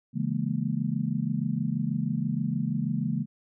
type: chord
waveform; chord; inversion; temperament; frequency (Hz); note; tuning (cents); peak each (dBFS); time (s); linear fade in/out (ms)
sine; A# half-diminished seventh; first; equal with one note detuned; 138.59 / 164.81 / 206.8 / 233.1; C#3 / E3 / G#3 / A#3; 0 / 0 / -7 / 0; -31; 0.13-3.26; 50
effects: none